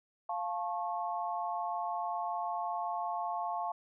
sine chord, F augmented, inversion none, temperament just, 698.5 / 873.1 / 1091.3 Hz, F5 / A5 / C#6, 0 / -14 / -27 cents, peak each -36 / -37 / -39 dBFS, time 0.29-3.72 s, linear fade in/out 5 ms, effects none

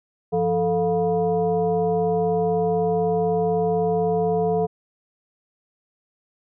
sine tone with frequency modulation, 440 Hz, A4, in tune, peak -18 dBFS, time 0.32-4.67 s, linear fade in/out 20 ms, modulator 268 Hz, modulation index 0.97, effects none

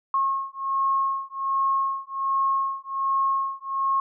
sine beating tone pair, 1084 / 1085.3 Hz, C#6 / C#6, -39 / -37 cents, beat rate 1.3 Hz, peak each -25 dBFS, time 0.14-4 s, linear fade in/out 2 ms, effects none

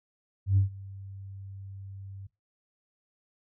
sine tone with ADSR envelope, 97.5 Hz, G2, 9 cents flat, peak -17 dBFS, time 0.46-2.27 s, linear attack 110 ms, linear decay 120 ms, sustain -23 dB, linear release 8 ms, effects noise-tail reverb RT60 0.2 s tail -19 dB re dry + tanh soft clip ceiling -15 dBFS

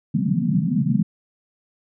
pink band-pass noise, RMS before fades -20 dBFS, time 0.14-1.03 s, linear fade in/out 10 ms, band 130 to 250 Hz, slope 96 dB/octave, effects none

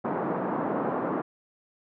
pink band-pass noise, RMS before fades -29 dBFS, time 0.04-1.22 s, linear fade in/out 10 ms, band 190 to 1200 Hz, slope 24 dB/octave, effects none

